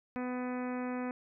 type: harmonic tone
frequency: 250 Hz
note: B3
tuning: 21 cents sharp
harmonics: 1 / 2 / 3 / 4 / 5 / 6 / 7 / 8 / 9 / 10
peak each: -35 / -41 / -45 / -47 / -49 / -51 / -52 / -53 / -54 / -55 dBFS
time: 0.16-1.11 s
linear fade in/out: 0 ms
effects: none